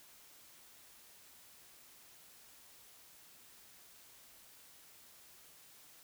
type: silence
effects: white hiss -60 dBFS RMS until 6.03 s